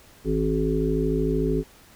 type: harmonic tone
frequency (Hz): 53.3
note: G#1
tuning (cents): +46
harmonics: 1 / 3 / 5 / 7 / 8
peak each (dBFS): -27 / -27 / -27 / -27 / -27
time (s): 0.24-1.64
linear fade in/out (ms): 50
effects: pink hiss -52 dBFS RMS until 1.95 s